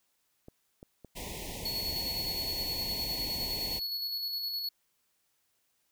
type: clicks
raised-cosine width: 2 ms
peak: -34 dBFS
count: 3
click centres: 0.484 / 0.829 / 1.047 s
type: band-stop noise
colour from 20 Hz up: pink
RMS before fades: -40 dBFS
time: 1.15-3.8 s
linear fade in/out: 20 ms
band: 1000 to 1900 Hz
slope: 96 dB/octave
type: tone with tremolo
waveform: square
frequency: 4383 Hz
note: C#8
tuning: 20 cents flat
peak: -32 dBFS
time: 1.65-4.69 s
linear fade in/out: 5 ms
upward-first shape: square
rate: 9.7 Hz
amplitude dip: 30%
effects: white hiss -75 dBFS RMS until 5.91 s